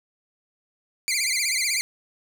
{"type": "tone with vibrato", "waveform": "15% pulse", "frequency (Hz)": 2217, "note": "C#7", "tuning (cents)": 0, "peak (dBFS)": -15, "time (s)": [1.08, 1.81], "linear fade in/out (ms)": 0, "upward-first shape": "sine", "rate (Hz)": 16, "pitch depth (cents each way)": 150, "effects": []}